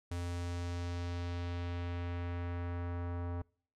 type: tone with low-pass filter sweep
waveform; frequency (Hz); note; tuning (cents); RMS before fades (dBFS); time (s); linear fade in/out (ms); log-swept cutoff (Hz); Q
square; 87.2; F2; -2; -38; 0.11-3.42; 5; 9700 to 1100; 1.1
effects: noise-tail reverb RT60 0.5 s tail -26 dB re dry